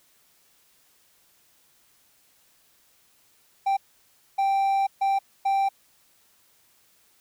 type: tone bursts at uneven times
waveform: triangle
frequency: 784 Hz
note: G5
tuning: in tune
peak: -18 dBFS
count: 4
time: 3.66-3.77 / 4.38-4.87 / 5.01-5.19 / 5.45-5.69 s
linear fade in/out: 10 ms
effects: white hiss -62 dBFS RMS until 7.2 s